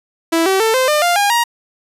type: tone with pitch steps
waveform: sawtooth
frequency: 329.8 / 383.2 / 445.3 / 517.5 / 601.4 / 698.8 / 812.1 / 943.7 Hz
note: E4 / G4 / A4 / C5 / D5 / F5 / G#5 / A#5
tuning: +1 / -39 / +21 / -19 / +41 / +1 / -39 / +21 cents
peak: -8 dBFS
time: 0.32-1.44 s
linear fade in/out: 10 ms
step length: 140 ms
effects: resampled to 32000 Hz